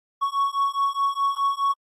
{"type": "beating tone pair", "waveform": "triangle", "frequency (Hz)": [1108.7, 1113.5], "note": ["C#6", "C#6"], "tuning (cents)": [0, 7], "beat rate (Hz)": 4.8, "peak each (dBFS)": -22, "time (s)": [0.21, 1.74], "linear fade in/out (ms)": 20, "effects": ["AAC 48 kbps"]}